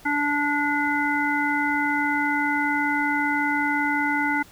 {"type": "harmonic tone", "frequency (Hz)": 290.9, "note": "D4", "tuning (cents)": -16, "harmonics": [1, 3, 5, 7], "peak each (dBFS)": [-26, -26, -26, -26], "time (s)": [0.05, 4.43], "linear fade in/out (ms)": 10, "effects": ["pink hiss -50 dBFS RMS until 4.51 s"]}